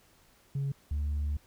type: tone pair in turn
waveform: sine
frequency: 138.59 / 73.42 Hz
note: C#3 / D2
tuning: 0 / 0 cents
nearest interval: major seventh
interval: 1100 cents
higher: first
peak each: -27 / -26 dBFS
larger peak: second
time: 0.55-0.72 / 0.91-1.37 s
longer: second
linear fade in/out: 5 ms
effects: tanh soft clip ceiling -27 dBFS + pink hiss -63 dBFS RMS until 1.46 s